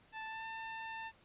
20% pulse tone with pitch glide, 880 to 895.4 Hz, A5 to A5, 0 to +30 cents, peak -37 dBFS, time 0.12-1.12 s, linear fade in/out 50 ms, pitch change +30 cents, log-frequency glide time 0.25-0.46 s, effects pink hiss -66 dBFS RMS until 1.24 s + resampled to 8000 Hz

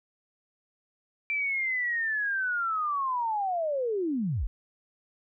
sine linear sweep, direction down, 2349 to 32.7 Hz, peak -26 dBFS, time 1.3-4.47 s, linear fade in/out 0 ms, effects none

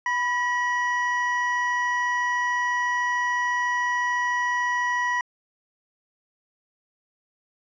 triangle tone pair together, 987.8 / 1921.6 Hz, B5 / B6, 0 / -48 cents, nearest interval octave, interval 1152 cents, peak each -23 / -23 dBFS, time 0.06-5.21 s, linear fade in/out 2 ms, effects resampled to 16000 Hz

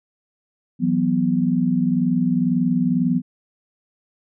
sine chord, E suspended second, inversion none, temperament equal, 164.81 / 185 / 246.9 Hz, E3 / F#3 / B3, 0 / 0 / 0 cents, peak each -23 / -21 / -19 dBFS, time 0.79-3.22 s, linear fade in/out 50 ms, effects none

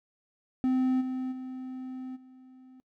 triangle tone with level steps, 257.8 Hz, C4, 26 cents flat, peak -21 / -28 / -34 / -48 dBFS, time 0.64-2.8 s, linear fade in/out 0 ms, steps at 1 / 1.31 / 2.15 s, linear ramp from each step 20 ms, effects noise-tail reverb RT60 0.1 s tail -24 dB re dry

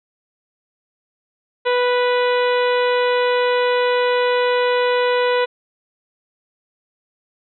harmonic tone, 492.9 Hz, B4, 3 cents flat, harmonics 1 / 2 / 3 / 4 / 5 / 6 / 7 / 8, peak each -16 / -22 / -26 / -28 / -30 / -32 / -33 / -34 dBFS, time 1.65-5.46 s, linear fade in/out 20 ms, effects none

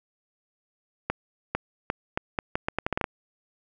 accelerating click train, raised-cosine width 0.5 ms, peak -10 dBFS, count 13, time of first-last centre 1.1-3.042 s, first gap 450 ms, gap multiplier 0.78, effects none

